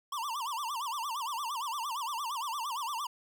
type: tone with vibrato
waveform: square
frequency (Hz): 1032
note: C6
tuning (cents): -24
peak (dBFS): -34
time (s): 0.12-3.07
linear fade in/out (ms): 5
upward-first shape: sine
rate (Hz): 8.7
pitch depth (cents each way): 250
effects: none